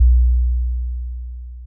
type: tone with level ramp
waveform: sine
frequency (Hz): 61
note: B1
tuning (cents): -21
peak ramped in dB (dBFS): -6 to -32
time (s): 0-1.66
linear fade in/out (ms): 10
effects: none